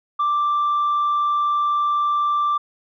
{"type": "tone", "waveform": "sine", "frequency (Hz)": 1176, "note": "D6", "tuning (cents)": 2, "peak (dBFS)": -15, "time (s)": [0.19, 2.58], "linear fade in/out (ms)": 10, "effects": ["tanh soft clip ceiling -15 dBFS"]}